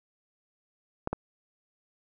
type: clicks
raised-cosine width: 1 ms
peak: -15 dBFS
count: 2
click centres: 1.074 / 1.13 s
effects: none